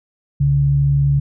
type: tone pair together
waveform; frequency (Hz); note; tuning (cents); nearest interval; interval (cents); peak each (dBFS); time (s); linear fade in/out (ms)
sine; 66 / 140.17; C2 / C#3; +16 / +20; octave + minor second; 1304; -22 / -12; 0.4-1.2; 10
effects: none